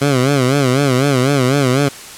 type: tone with vibrato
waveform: 15% pulse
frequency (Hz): 134.3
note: C3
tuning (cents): +46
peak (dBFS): -5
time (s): 0.01-1.89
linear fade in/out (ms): 10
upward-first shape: sine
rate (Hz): 4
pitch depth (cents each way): 130
effects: white hiss -33 dBFS RMS until 2.17 s + low-pass 10000 Hz 12 dB/octave